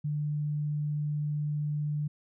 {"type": "tone", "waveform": "sine", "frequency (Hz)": 148.7, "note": "D3", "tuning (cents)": 22, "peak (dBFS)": -28, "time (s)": [0.04, 2.08], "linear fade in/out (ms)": 10, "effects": []}